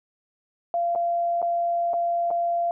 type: tone with dropouts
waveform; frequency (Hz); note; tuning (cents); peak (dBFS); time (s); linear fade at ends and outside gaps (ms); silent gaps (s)
sine; 688; F5; -26; -21; 0.74-2.71; 1; 0.951-0.958 / 1.418-1.426 / 1.934-1.939 / 2.305-2.311
effects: none